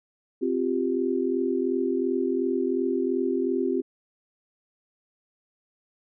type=chord; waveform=sine; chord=C suspended fourth; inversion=none; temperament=equal; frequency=261.6 / 349.2 / 392 Hz; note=C4 / F4 / G4; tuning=0 / 0 / 0 cents; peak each=-27 dBFS; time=0.41-3.82 s; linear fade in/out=20 ms; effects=none